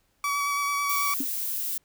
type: tone with vibrato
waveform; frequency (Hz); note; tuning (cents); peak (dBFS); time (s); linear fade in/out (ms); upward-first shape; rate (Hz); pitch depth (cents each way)
30% pulse; 1140; C#6; +48; -22; 0.24-1.14; 2; square; 9.1; 11
type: noise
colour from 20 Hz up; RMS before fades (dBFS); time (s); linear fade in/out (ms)
violet; -30; 0.89-1.78; 5
type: tone with exponential decay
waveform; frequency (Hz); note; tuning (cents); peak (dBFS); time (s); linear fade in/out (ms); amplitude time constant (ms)
sine; 272.5; C#4; -29; -24; 1.2-1.28; 5; 16
effects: pink hiss -69 dBFS RMS until 1.84 s